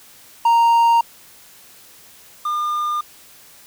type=tone pair in turn; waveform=triangle; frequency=930 / 1206.8 Hz; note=A#5 / D6; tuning=-4 / +47 cents; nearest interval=perfect fourth; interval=451 cents; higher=second; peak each=-9 / -17 dBFS; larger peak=first; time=0.45-1.01 / 2.45-3.01 s; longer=neither; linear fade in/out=5 ms; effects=white hiss -46 dBFS RMS until 3.66 s